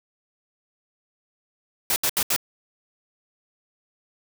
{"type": "noise bursts", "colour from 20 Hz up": "white", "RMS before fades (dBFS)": -22, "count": 4, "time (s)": [1.9, 2.363], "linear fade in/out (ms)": 2, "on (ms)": 61, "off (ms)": 73, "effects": []}